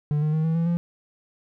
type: tone with pitch steps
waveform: triangle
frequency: 148.4 / 152.75 / 157.22 / 161.83 / 166.57 / 171.45 Hz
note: D3 / D#3 / D#3 / E3 / E3 / F3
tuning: +18 / -32 / +18 / -32 / +18 / -32 cents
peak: -18 dBFS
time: 0.11-0.77 s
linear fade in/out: 0 ms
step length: 110 ms
effects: none